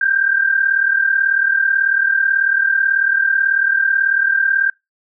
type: tone pair together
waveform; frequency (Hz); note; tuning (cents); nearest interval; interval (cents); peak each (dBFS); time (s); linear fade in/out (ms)
sine; 1554 / 1592.2; G6 / G6; -16 / +27; unison; 43; -18 / -14; 0.01-4.7; 5
effects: noise-tail reverb RT60 0.2 s tail -24 dB re dry